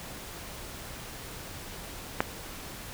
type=click; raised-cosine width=0.5 ms; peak=-8 dBFS; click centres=2.205 s; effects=pink hiss -42 dBFS RMS until 2.93 s